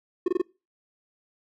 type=tone bursts; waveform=triangle; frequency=361 Hz; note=F#4; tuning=43 cents flat; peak=-17 dBFS; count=4; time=0.26-0.417 s; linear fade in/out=5 ms; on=22 ms; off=23 ms; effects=noise-tail reverb RT60 0.3 s tail -24 dB re dry